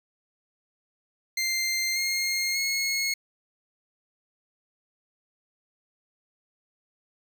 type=tone with pitch steps; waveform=20% pulse; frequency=2093 / 2132 / 2172 Hz; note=C7 / C7 / C#7; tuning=0 / +32 / -36 cents; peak=-20 dBFS; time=1.37-3.14 s; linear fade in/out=5 ms; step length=590 ms; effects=none